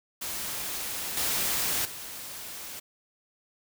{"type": "noise with level steps", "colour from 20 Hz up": "white", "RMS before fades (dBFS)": [-34, -28, -40], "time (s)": [0.21, 2.8], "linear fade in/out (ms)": 10, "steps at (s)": [1.17, 1.85], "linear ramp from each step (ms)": 2, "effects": []}